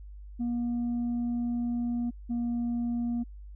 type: tone pair in turn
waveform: sine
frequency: 238.8 / 237.4 Hz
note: A#3 / A#3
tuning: +42 / +32 cents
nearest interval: unison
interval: 10 cents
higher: first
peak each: -25 dBFS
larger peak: neither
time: 0.39-2.11 / 2.29-3.24 s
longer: first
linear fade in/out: 20 ms
effects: tanh soft clip ceiling -26 dBFS + added 50 Hz sine -42 dBFS peak until 3.55 s